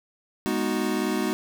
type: chord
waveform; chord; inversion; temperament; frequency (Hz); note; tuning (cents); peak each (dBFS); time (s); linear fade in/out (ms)
square; G# minor seventh; none; equal; 207.7 / 246.9 / 311.1 / 370; G#3 / B3 / D#4 / F#4; 0 / 0 / 0 / 0; -30; 0.46-1.33; 0
effects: none